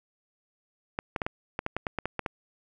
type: clicks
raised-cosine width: 0.5 ms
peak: -14 dBFS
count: 12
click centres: 0.989 / 1.162 / 1.218 / 1.265 / 1.591 / 1.664 / 1.766 / 1.868 / 1.987 / 2.056 / 2.193 / 2.262 s
effects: none